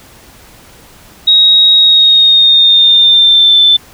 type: tone with pitch glide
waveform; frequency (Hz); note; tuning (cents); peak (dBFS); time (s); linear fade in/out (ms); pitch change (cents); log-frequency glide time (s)
sine; 3785 to 3532; A#7 to A7; +26 to +6; -3; 1.27-3.77; 10; -120; 1.76-3.6
effects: pink hiss -39 dBFS RMS until 3.93 s